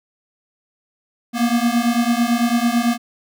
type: beating tone pair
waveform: square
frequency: 232.7 / 241.7 Hz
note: A#3 / B3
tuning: -3 / -37 cents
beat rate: 9 Hz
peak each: -19 dBFS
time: 1.33-2.98 s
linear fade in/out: 50 ms
effects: none